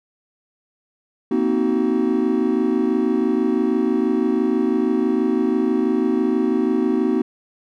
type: chord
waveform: triangle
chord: C half-diminished seventh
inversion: third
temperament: just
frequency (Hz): 235.5 / 261.6 / 314 / 376.7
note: Bb3 / C4 / Eb4 / Gb4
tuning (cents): +18 / 0 / +16 / +31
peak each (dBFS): -20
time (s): 1.31-7.22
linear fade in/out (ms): 5
effects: none